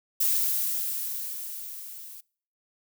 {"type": "noise with level ramp", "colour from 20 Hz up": "violet", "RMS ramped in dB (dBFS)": [-23, -44], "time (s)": [0.2, 2.21], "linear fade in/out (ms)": 10, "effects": ["noise-tail reverb RT60 0.5 s tail -25 dB re dry"]}